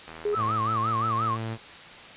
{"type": "click train", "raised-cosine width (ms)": 0.5, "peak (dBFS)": -26, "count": 36, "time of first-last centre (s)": [0.08, 0.513], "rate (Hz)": 80.9}
{"type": "tone", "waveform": "sine", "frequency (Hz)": 415.3, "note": "G#4", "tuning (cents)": 0, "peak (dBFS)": -23, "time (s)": [0.25, 0.35], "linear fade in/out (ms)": 5}
{"type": "tone with vibrato", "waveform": "sine", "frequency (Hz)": 1186, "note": "D6", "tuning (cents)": 17, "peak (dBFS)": -24, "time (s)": [0.32, 1.38], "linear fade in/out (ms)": 50, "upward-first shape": "sine", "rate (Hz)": 5.7, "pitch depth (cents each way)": 190}
{"type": "tone with pitch glide", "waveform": "sawtooth", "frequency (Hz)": [109.4, 112.48], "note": ["A2", "A2"], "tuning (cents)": [-9, 39], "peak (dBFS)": -26, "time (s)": [0.35, 1.58], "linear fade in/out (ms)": 50, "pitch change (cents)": 48, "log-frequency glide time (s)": [0.54, 0.89]}
{"effects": ["white hiss -44 dBFS RMS until 2.16 s", "resampled to 8000 Hz"]}